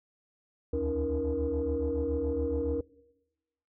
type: tone cluster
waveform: sine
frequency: 70.9 / 78 / 281.8 / 320.1 / 471.9 Hz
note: C#2 / D#2 / C#4 / D#4 / A#4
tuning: +40 / +5 / +29 / +49 / +21 cents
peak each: -36 / -34 / -34 / -37 / -29 dBFS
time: 0.73-2.81 s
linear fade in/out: 5 ms
effects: noise-tail reverb RT60 1.0 s tail -22 dB re dry + tanh soft clip ceiling -21 dBFS